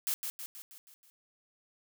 blue noise with echo, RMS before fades -32 dBFS, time 0.07-0.14 s, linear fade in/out 0 ms, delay 160 ms, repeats 6, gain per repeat -5 dB, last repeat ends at 1.1 s, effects none

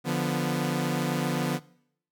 sawtooth chord, B diminished, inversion first, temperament equal, 146.83 / 174.61 / 246.9 Hz, D3 / F3 / B3, 0 / 0 / 0 cents, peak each -26 dBFS, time 0.04-1.6 s, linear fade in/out 50 ms, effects noise-tail reverb RT60 0.7 s tail -22 dB re dry

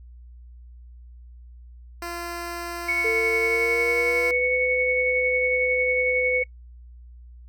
10% pulse tone, 344.4 Hz, F4, 24 cents flat, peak -22 dBFS, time 2.02-4.31 s, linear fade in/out 2 ms
sine tone with tremolo, 2217 Hz, C#7, in tune, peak -20 dBFS, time 2.88-6.44 s, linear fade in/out 10 ms, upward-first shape sine, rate 11 Hz, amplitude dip 30%
sine tone with pitch glide, 450.6 to 502.9 Hz, A4 to B4, +41 to +31 cents, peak -23 dBFS, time 3.04-6.43 s, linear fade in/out 10 ms, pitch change +190 cents, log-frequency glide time 3.37-4.53 s
effects noise-tail reverb RT60 0.1 s tail -26 dB re dry + added 60 Hz sine -42 dBFS peak until 7.48 s

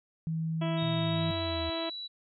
sine tone, 161.5 Hz, E3, 35 cents flat, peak -29 dBFS, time 0.27-1.31 s, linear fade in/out 0 ms
harmonic tone, 329.6 Hz, E4, in tune, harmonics 1 / 2 / 3 / 4 / 5 / 6 / 7 / 8 / 9 / 10, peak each -36 / -35 / -41 / -45 / -51 / -49 / -49 / -47 / -49 / -45 dBFS, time 0.61-1.9 s, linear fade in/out 10 ms
sine tone with pitch glide, 3729 to 3928 Hz, A#7 to B7, 0 to -10 cents, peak -37 dBFS, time 0.77-2.08 s, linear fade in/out 20 ms, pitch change +90 cents, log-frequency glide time 1.04-1.41 s
sine exponential sweep, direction down, 125.1 to 78.3 Hz, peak -35 dBFS, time 0.82-1.7 s, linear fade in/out 5 ms
effects none

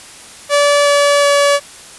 sawtooth tone with pitch steps, 577 / 573.7 / 570.4 Hz, D5 / D5 / C#5, -31 / -41 / +49 cents, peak -5 dBFS, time 0.49-1.6 s, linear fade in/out 50 ms, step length 370 ms, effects white hiss -36 dBFS RMS until 1.98 s + resampled to 24000 Hz

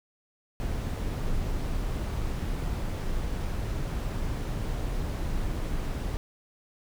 brown noise, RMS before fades -30 dBFS, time 0.6-6.17 s, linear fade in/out 0 ms, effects none

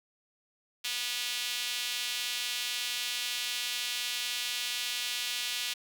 sawtooth tone with high-pass filter, 243.9 Hz, B3, 21 cents flat, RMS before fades -34 dBFS, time 0.84-5.74 s, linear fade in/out 10 ms, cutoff 3100 Hz, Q 1.8, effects none

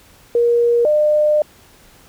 sine tone pair in turn, 473.5 / 602.5 Hz, A#4 / D5, +27 / +44 cents, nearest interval major third, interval 417 cents, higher second, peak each -11 dBFS, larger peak neither, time 0.35-0.85 / 0.85-1.42 s, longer second, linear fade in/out 2 ms, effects pink hiss -48 dBFS RMS until 2.08 s

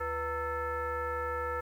sine tone with frequency modulation, 909 Hz, A#5, 44 cents flat, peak -31 dBFS, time 0-1.61 s, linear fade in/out 10 ms, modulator 417 Hz, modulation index 1.8, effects 10-bit

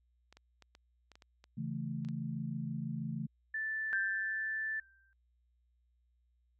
clicks, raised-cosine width 0.2 ms, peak -38 dBFS, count 10, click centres 0.326 / 0.37 / 0.623 / 0.751 / 1.117 / 1.155 / 1.222 / 1.441 / 2.049 / 2.087 s
sine chord, A major, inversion first, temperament equal, 138.59 / 164.81 / 220 Hz, C#3 / E3 / A3, 0 / 0 / 0 cents, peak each -40 dBFS, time 1.57-3.27 s, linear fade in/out 10 ms
sine tone, 1760 Hz, A6, in tune, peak -34 dBFS, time 3.54-4.8 s, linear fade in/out 5 ms
sine tone with exponential decay, 1568 Hz, G6, in tune, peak -30 dBFS, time 3.93-5.13 s, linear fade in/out 0 ms, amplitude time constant 260 ms
effects added 60 Hz sine -70 dBFS peak until 6.59 s

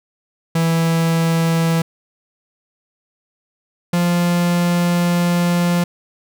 45% pulse tone pair in turn, 164.81 / 174.16 Hz, E3 / F3, 0 / -5 cents, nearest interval minor second, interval 95 cents, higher second, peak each -14 dBFS, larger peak neither, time 0.55-1.82 / 3.93-5.84 s, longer second, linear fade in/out 5 ms, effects none

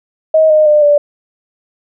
sine tone with pitch steps, 632 / 615.8 / 600 / 584.6 Hz, D#5 / D#5 / D5 / D5, +27 / -18 / +37 / -8 cents, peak -5 dBFS, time 0.34-0.98 s, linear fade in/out 5 ms, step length 160 ms, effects none

